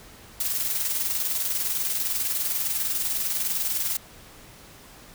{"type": "noise with tremolo", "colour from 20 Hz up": "blue", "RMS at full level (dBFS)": -25, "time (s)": [0.4, 3.97], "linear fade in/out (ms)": 5, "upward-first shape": "square", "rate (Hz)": 20, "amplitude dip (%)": 40, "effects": ["pink hiss -48 dBFS RMS until 5.14 s"]}